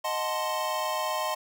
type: chord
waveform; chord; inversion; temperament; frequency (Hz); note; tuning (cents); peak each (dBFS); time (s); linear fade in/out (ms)
square; D# diminished seventh; none; equal; 622.3 / 740 / 880 / 1046.5; D#5 / F#5 / A5 / C6; 0 / 0 / 0 / 0; -33 / -37 / -35 / -32; 0.04-1.35; 10
effects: none